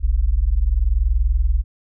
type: tone pair together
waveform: sine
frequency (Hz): 41.38 / 62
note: E1 / B1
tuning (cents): +7 / +7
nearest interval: perfect fifth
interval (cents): 700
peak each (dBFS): -17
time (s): 0-1.64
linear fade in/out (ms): 50
effects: none